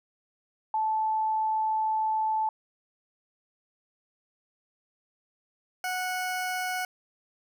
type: tone pair in turn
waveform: sine / 20% pulse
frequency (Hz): 873 / 735.9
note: A5 / F#5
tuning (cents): -14 / -10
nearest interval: minor third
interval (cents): 296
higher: first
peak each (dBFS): -24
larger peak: neither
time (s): 0.74-2.49 / 5.84-6.85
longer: first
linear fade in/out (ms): 2
effects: none